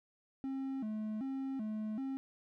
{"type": "tone with vibrato", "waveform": "triangle", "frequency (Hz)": 240.3, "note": "B3", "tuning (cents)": -47, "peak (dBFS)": -34, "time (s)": [0.44, 2.17], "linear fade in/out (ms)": 0, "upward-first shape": "square", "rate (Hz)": 1.3, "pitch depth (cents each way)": 190, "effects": []}